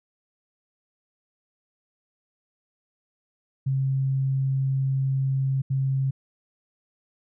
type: tone bursts at uneven times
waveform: sine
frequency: 134.4 Hz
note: C3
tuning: 47 cents sharp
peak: -21 dBFS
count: 2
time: 3.66-5.62 / 5.7-6.11 s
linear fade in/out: 10 ms
effects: none